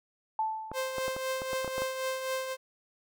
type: tone with exponential decay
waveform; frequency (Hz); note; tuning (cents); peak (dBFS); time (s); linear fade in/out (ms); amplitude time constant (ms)
sine; 877; A5; -6; -25; 0.39-1.18; 2; 170
type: clicks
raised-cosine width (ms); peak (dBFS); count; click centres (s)
1; -23; 10; 0.716 / 0.983 / 1.081 / 1.165 / 1.419 / 1.532 / 1.646 / 1.678 / 1.781 / 1.82
type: tone with tremolo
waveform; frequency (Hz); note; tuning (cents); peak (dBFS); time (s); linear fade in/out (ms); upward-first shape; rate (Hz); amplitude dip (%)
sawtooth; 523.3; C5; 0; -25; 0.73-2.57; 50; triangle; 3.9; 55
effects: none